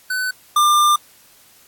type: tone pair in turn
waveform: square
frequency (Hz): 1506 / 1195.3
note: F#6 / D6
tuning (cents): +30 / +30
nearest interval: major third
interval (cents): 400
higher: first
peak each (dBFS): -20 / -12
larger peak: second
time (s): 0.1-0.31 / 0.56-0.96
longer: second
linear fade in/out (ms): 5
effects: white hiss -50 dBFS RMS until 1.67 s + AAC 64 kbps